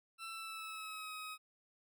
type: tone with pitch glide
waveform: 20% pulse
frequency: 1337 to 1265.6 Hz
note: E6 to D#6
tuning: +24 to +29 cents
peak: -39 dBFS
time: 0.18-1.38 s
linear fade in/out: 50 ms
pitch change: -95 cents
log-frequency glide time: 0.3-1.12 s
effects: none